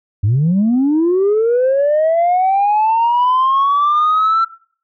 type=linear sweep; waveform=sine; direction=up; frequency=93.5 to 1350 Hz; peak=-9 dBFS; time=0.23-4.45 s; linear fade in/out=10 ms; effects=noise-tail reverb RT60 0.5 s tail -21 dB re dry + tanh soft clip ceiling -8 dBFS